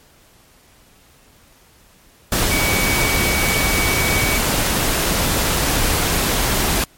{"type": "tone in noise", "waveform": "sine", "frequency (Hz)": 2262, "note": "C#7", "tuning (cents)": 34, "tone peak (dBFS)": -21, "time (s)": [2.51, 4.38], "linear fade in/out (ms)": 2, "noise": "pink", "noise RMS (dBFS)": -18, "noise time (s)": [2.32, 6.84], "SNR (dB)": -6, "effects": ["pink hiss -51 dBFS RMS until 6.97 s", "MP3 64 kbps"]}